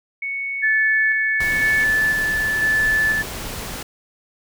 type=tone; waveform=sine; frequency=2217 Hz; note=C#7; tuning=in tune; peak=-23 dBFS; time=0.22-1.84 s; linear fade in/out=5 ms
type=tone with tremolo; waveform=sine; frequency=1743 Hz; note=A6; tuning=17 cents flat; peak=-15 dBFS; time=0.62-3.23 s; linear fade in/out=20 ms; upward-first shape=square; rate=1 Hz; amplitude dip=30%
type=noise; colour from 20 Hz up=pink; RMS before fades=-30 dBFS; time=1.4-3.83 s; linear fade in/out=5 ms
effects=none